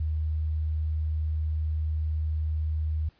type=tone; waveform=sine; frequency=77.78 Hz; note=D#2; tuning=in tune; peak=-25 dBFS; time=0-3.09 s; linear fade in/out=5 ms; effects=pink hiss -64 dBFS RMS until 3.19 s + resampled to 11025 Hz

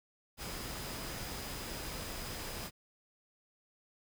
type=tone in noise; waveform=sine; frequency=4978 Hz; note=D#8; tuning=in tune; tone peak=-52 dBFS; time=0.37-2.71 s; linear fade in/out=50 ms; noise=pink; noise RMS=-42 dBFS; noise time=0.37-2.71 s; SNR=-13 dB; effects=none

